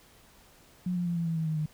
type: tone with pitch steps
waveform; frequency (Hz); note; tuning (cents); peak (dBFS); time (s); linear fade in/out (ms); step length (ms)
sine; 180.4 / 176.28 / 172.25 / 168.32 / 164.47 / 160.72 / 157.05 / 153.46; F#3 / F3 / F3 / E3 / E3 / E3 / D#3 / D#3; -44 / +16 / -24 / +36 / -4 / -44 / +16 / -24; -27; 0.86-1.66; 5; 100
effects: pink hiss -58 dBFS RMS until 1.73 s